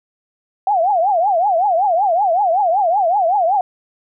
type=tone with vibrato; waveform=sine; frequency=740 Hz; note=F#5; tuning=in tune; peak=-12 dBFS; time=0.67-3.61 s; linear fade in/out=2 ms; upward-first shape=triangle; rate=5.3 Hz; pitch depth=260 cents each way; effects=none